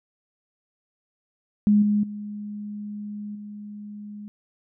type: tone with level steps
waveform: sine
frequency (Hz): 207.7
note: G#3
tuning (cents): 0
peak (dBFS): -14 / -18 / -31 / -35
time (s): 1.67-4.28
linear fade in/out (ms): 0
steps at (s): 1.82 / 2.03 / 3.35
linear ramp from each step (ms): 5
effects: none